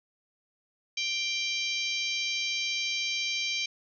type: harmonic tone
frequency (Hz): 786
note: G5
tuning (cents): +4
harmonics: 3 / 4 / 5 / 6 / 7 / 8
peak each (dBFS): -32 / -34 / -36 / -38 / -39 / -40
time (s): 0.97-3.66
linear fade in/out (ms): 5
effects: none